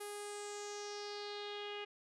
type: tone with low-pass filter sweep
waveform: sawtooth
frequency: 411.9 Hz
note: G#4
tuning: 14 cents flat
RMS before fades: -45 dBFS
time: 0-1.85 s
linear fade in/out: 10 ms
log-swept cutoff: 11000 to 2800 Hz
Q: 4.1
effects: none